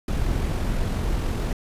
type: noise with amplitude modulation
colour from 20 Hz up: brown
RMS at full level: -23 dBFS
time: 0.08-1.53 s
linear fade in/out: 2 ms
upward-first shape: sine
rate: 44.1 Hz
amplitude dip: 25%
effects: resampled to 32000 Hz